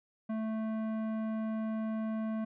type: tone with tanh clipping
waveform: sine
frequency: 220 Hz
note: A3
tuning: in tune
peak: -34 dBFS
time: 0.29-2.45 s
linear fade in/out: 10 ms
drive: 14 dB
effects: none